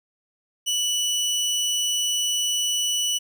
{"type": "tone", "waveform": "25% pulse", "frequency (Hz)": 2960, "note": "F#7", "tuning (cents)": 0, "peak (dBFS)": -18, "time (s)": [0.66, 3.19], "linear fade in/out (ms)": 20, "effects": []}